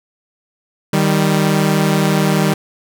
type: tone pair together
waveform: sawtooth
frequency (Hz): 155.11 / 196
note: D#3 / G3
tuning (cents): -5 / 0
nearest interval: major third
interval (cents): 405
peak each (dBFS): -11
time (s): 0.93-2.54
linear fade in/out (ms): 5
effects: none